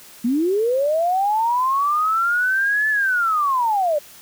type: linear two-way sweep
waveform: sine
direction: up then down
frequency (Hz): 224.3 to 1747 to 569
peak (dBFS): -16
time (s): 0.24-3.99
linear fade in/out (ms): 10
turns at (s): 2.89
effects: white hiss -44 dBFS RMS until 4.21 s